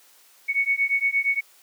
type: beating tone pair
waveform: sine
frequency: 2217 / 2225.6 Hz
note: C#7 / C#7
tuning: 0 / +6 cents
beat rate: 8.6 Hz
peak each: -23 dBFS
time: 0.48-1.41 s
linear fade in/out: 20 ms
effects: white hiss -55 dBFS RMS until 1.62 s + high-pass 400 Hz 12 dB/octave